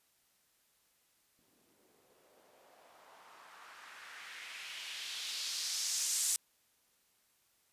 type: noise with low-pass filter sweep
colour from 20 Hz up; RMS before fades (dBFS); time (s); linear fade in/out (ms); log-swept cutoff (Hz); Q
violet; -42; 1.39-6.36; 0; 250 to 8100; 1.8
effects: white hiss -73 dBFS RMS until 7.72 s + resampled to 32000 Hz